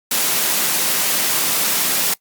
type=high-pass noise; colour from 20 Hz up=white; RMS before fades=-18 dBFS; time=0.11-2.14 s; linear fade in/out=5 ms; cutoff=130 Hz; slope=48 dB/octave; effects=noise-tail reverb RT60 0.1 s tail -22 dB re dry + Opus 48 kbps